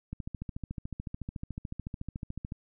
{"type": "click train", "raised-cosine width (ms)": 5, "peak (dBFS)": -24, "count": 34, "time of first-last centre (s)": [0.13, 2.521], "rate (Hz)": 13.8, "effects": []}